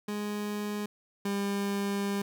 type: tone pair in turn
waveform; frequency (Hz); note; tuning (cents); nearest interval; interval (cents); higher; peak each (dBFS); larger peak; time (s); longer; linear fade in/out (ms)
30% pulse; 207.7 / 200.2; G#3 / G3; 0 / +37; minor second; 63; first; -29 / -26; second; 0.08-0.86 / 1.25-2.22; second; 5
effects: none